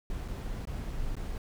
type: noise with dropouts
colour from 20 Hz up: brown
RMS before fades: -35 dBFS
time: 0.1-1.38 s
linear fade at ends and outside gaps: 1 ms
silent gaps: 0.279-0.283 / 0.653-0.672 / 1.154-1.166 s
effects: none